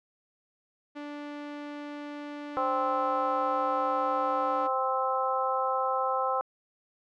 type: tone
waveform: sawtooth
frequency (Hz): 292.4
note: D4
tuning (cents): -7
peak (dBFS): -33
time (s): 0.95-4.68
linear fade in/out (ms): 20
type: harmonic tone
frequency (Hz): 261.6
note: C4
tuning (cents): 0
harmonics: 2 / 3 / 4 / 5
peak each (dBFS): -31 / -31 / -31 / -31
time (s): 2.57-6.41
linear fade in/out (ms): 0
effects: low-pass 3000 Hz 12 dB/octave